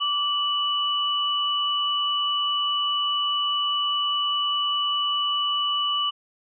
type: tone pair together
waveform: sine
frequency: 1164.9 / 2960 Hz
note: D6 / F#7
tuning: -14 / 0 cents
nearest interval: octave + major third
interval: 1614 cents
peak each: -26 / -23 dBFS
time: 0-6.11 s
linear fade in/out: 20 ms
effects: none